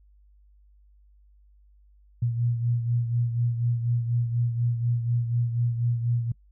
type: beating tone pair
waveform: sine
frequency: 118.4 / 122.5 Hz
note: A#2 / B2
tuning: +27 / -14 cents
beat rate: 4.1 Hz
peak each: -23 / -31 dBFS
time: 2.22-6.32 s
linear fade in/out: 5 ms
effects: noise-tail reverb RT60 0.1 s tail -25 dB re dry + added 50 Hz sine -54 dBFS peak until 6.51 s